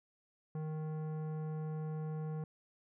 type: tone with tanh clipping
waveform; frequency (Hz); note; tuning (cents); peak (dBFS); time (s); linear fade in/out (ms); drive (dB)
triangle; 155.56; D#3; 0; -39; 0.55-2.44; 2; 18
effects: none